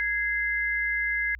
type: tone pair together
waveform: sine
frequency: 1661.2 / 2072 Hz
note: G#6 / C7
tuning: 0 / -17 cents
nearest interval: major third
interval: 383 cents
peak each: -27 dBFS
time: 0-1.35 s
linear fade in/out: 0 ms
effects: added 60 Hz sine -42 dBFS peak until 1.39 s